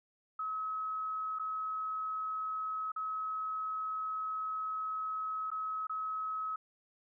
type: tone with dropouts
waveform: sine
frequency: 1282 Hz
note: E6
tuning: 49 cents flat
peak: -34 dBFS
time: 0.39-6.56 s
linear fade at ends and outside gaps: 5 ms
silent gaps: 1.388-1.395 / 2.919-2.961 / 5.504-5.515 / 5.87-5.895 s
effects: none